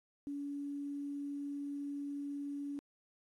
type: tone with quantisation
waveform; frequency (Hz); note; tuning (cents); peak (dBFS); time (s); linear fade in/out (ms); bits
sine; 284.6; C#4; +46; -38; 0.27-2.79; 0; 11
effects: AAC 32 kbps